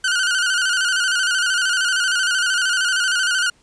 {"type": "tone with vibrato", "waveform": "sawtooth", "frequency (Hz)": 1479, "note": "F#6", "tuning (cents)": -1, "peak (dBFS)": -13, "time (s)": [0.04, 3.5], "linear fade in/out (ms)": 5, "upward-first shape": "square", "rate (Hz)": 13, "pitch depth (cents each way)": 60, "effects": ["pink hiss -57 dBFS RMS until 3.62 s", "resampled to 22050 Hz"]}